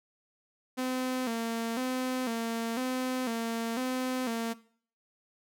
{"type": "tone with vibrato", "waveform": "sawtooth", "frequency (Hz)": 242.2, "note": "B3", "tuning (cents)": -34, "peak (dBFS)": -26, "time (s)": [0.77, 4.54], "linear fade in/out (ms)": 20, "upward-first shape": "square", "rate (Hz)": 1, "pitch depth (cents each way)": 97, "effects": ["noise-tail reverb RT60 0.5 s tail -18 dB re dry"]}